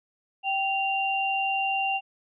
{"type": "tone pair together", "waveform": "sine", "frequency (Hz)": [779, 2776], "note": ["G5", "F7"], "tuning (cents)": [-11, -11], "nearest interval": "octave + minor seventh", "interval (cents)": 2200, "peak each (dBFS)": [-26, -27], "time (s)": [0.43, 2.01], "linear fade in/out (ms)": 50, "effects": []}